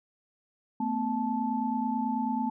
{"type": "tone cluster", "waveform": "sine", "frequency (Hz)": [224, 253.2, 873], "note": ["A3", "B3", "A5"], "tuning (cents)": [31, 43, -14], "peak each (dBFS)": -31, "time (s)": [0.8, 2.5], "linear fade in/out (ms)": 5, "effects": []}